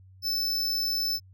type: tone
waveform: square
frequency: 5274 Hz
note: E8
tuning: in tune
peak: -26 dBFS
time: 0.22-1.2 s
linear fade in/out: 50 ms
effects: added 94 Hz sine -50 dBFS peak until 1.33 s